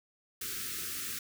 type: band-stop noise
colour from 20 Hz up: white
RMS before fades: -38 dBFS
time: 0.41-1.19 s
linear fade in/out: 5 ms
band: 460 to 1200 Hz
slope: 96 dB/octave
effects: none